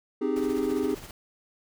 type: chord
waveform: triangle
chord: Ab major seventh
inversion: first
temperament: equal with one note detuned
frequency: 261.6 / 308.6 / 392 / 415.3 Hz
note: C4 / Eb4 / G4 / Ab4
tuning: 0 / -14 / 0 / 0 cents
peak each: -28 dBFS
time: 0.21-0.95 s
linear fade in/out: 10 ms
type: noise with tremolo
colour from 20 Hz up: pink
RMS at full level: -42 dBFS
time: 0.36-1.11 s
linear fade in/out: 2 ms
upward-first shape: sine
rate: 15 Hz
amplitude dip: 50%
effects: none